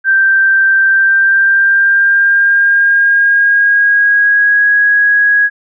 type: tone with pitch glide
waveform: sine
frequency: 1568 to 1658.4 Hz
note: G6 to G#6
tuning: 0 to -3 cents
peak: -6 dBFS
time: 0.04-5.5 s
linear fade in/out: 50 ms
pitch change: +97 cents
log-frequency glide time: 0.85-4.68 s
effects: none